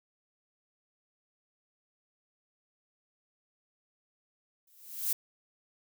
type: noise with exponential growth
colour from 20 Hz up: violet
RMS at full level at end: -27 dBFS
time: 4.67-5.13 s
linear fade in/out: 5 ms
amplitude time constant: 100 ms
effects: none